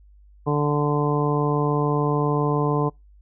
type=harmonic tone; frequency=147 Hz; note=D3; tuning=2 cents sharp; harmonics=1 / 2 / 3 / 4 / 5 / 6 / 7; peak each=-22 / -26 / -24 / -33 / -31 / -32 / -28 dBFS; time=0.46-2.9 s; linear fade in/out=20 ms; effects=noise-tail reverb RT60 0.2 s tail -26 dB re dry + added 50 Hz sine -48 dBFS peak until 3.21 s